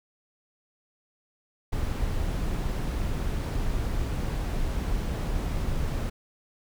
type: noise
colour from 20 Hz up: brown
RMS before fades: -28 dBFS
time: 1.72-6.1 s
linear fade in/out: 10 ms
effects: none